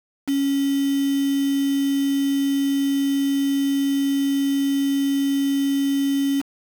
sine tone with quantisation, 277.2 Hz, C#4, in tune, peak -18 dBFS, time 0.27-6.42 s, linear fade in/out 20 ms, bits 5, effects none

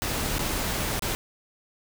pink noise with dropouts, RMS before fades -28 dBFS, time 0.02-1.15 s, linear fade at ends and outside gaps 0 ms, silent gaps 0.384-0.392 / 0.994-1.022 s, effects none

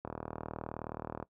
click train, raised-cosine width 1 ms, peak -24 dBFS, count 47, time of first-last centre 0.05-1.226 s, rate 39.1 Hz, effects noise-tail reverb RT60 0.1 s tail -20 dB re dry + high-pass 60 Hz 12 dB/octave

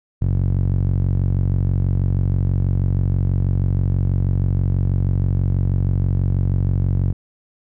sawtooth tone with band-pass filter, 46.21 Hz, F#1, 1 cent flat, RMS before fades -18 dBFS, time 0.21-7.13 s, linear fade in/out 10 ms, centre 110 Hz, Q 2.1, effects none

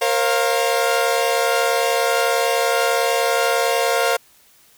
sawtooth chord, Bb suspended second, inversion none, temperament equal with one note detuned, 466.2 / 537 / 698.5 Hz, Bb4 / C5 / F5, 0 / +45 / 0 cents, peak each -17 dBFS, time 0.01-4.17 s, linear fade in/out 10 ms, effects white hiss -53 dBFS RMS until 4.77 s

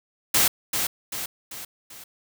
white noise with echo, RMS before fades -19 dBFS, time 0.34-0.48 s, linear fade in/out 5 ms, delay 390 ms, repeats 4, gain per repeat -6 dB, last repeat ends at 2.04 s, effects none

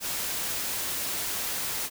white noise, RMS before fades -31 dBFS, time 0-1.9 s, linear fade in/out 50 ms, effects none

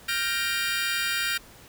25% pulse chord, G minor seventh, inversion third, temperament equal with one note detuned, 1396.9 / 1568 / 1864.7 / 2383 Hz, F6 / G6 / Bb6 / D7, 0 / 0 / 0 / +25 cents, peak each -27 dBFS, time 0.08-1.38 s, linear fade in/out 10 ms, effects pink hiss -50 dBFS RMS until 1.68 s

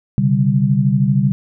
sine chord, C suspended second, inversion none, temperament equal with one note detuned, 130.81 / 143.81 / 196 Hz, C3 / D3 / G3, 0 / -36 / 0 cents, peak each -16 dBFS, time 0.18-1.32 s, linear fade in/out 0 ms, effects none

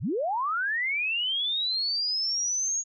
sine linear sweep, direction up, 69.3 to 6700 Hz, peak -25 dBFS, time 0-2.84 s, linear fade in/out 50 ms, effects none

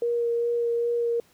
sine tone with vibrato, 471.3 Hz, A#4, 19 cents sharp, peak -22 dBFS, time 0.02-1.2 s, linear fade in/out 2 ms, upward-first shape sine, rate 2.5 Hz, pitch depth 11 cents each way, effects pink hiss -60 dBFS RMS until 1.33 s + high-pass 80 Hz 12 dB/octave

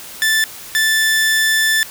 sawtooth tone pair in turn, 1760 / 1760 Hz, A6 / A6, 0 / 0 cents, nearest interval unison, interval 0 cents, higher neither, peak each -9 / -9 dBFS, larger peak neither, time 0.22-0.44 / 0.75-1.83 s, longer second, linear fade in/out 0 ms, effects white hiss -34 dBFS RMS until 1.9 s

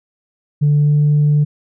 sine tone with pitch glide, 146.83 to 148.02 Hz, D3 to D3, 0 to +14 cents, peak -8 dBFS, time 0.61-1.45 s, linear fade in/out 20 ms, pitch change +14 cents, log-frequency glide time 0.74-0.98 s, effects tanh soft clip ceiling -7 dBFS

